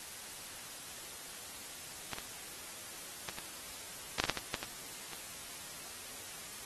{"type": "clicks", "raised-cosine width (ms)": 0.2, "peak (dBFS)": [-18, -22, -19, -23, -10, -12, -11, -17, -15, -20, -24], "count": 11, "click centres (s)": [2.133, 2.185, 3.288, 3.386, 4.2, 4.239, 4.297, 4.373, 4.542, 4.629, 5.133], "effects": ["white hiss -47 dBFS RMS until 6.65 s", "AAC 32 kbps"]}